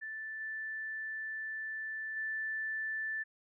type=tone with level steps; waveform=sine; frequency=1760 Hz; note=A6; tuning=in tune; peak=-39 / -37 / -34 dBFS; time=0.01-3.24 s; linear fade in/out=20 ms; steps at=0.4 / 2.16 s; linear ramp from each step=10 ms; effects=none